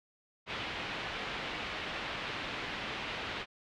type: low-pass noise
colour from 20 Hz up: white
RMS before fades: -39 dBFS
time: 0.46-3.46 s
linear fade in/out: 50 ms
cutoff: 3300 Hz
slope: 24 dB/octave
effects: none